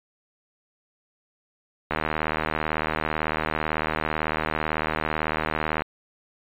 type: click train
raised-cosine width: 0.5 ms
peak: -9 dBFS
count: 306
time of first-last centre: 1.91-5.82 s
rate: 78 Hz
effects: resampled to 8000 Hz